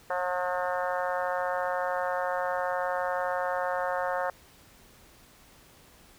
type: harmonic tone with a mistuned harmonic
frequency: 180.6 Hz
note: F#3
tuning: 42 cents flat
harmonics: 3 / 4 / 5 / 6 / 7 / 8 / 9 / 10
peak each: -31 / -33 / -35 / -37 / -38 / -39 / -40 / -41 dBFS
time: 0.1-4.3 s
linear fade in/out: 2 ms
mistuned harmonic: 9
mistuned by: -27 cents
effects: pink hiss -56 dBFS RMS until 6.18 s